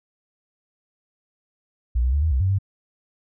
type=tone with pitch steps; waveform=sine; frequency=59.9 / 63.5 / 72.2 / 79.6 / 64.8 / 94.5 / 97.7 Hz; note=A#1 / B1 / D2 / D#2 / C2 / F#2 / G2; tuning=+48 / +49 / -29 / +40 / -16 / +37 / -5 cents; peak=-17 dBFS; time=1.95-2.587 s; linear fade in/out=10 ms; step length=91 ms; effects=none